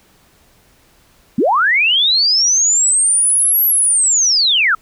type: linear two-way sweep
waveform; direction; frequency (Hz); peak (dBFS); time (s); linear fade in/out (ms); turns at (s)
sine; up then down; 182.9 to 11840 to 1234; -10; 1.38-4.75; 5; 3.65
effects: pink hiss -52 dBFS RMS until 4.81 s